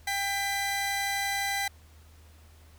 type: tone pair together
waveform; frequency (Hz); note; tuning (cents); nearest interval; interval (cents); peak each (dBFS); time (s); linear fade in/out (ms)
sawtooth; 793.7 / 2000; G5 / B6; +21 / +21; octave + major third; 1600; -27; 0.07-1.68; 5
effects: added 78 Hz sine -52 dBFS peak until 2.78 s + pink hiss -60 dBFS RMS until 2.78 s